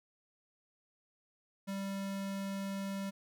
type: tone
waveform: square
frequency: 196 Hz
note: G3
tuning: in tune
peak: -37 dBFS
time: 1.67-3.11 s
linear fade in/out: 20 ms
effects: none